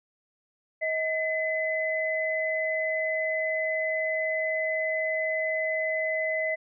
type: tone pair together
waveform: sine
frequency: 634.3 / 2022 Hz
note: D#5 / B6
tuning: +33 / +40 cents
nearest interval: octave + minor sixth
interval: 2007 cents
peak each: -28 dBFS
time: 0.81-6.56 s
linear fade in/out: 20 ms
effects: none